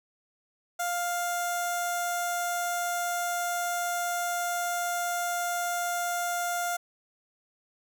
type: tone with notch filter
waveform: 15% pulse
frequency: 701 Hz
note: F5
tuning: 6 cents sharp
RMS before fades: -30 dBFS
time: 0.79-6.77 s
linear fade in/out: 10 ms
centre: 2500 Hz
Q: 0.79
effects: none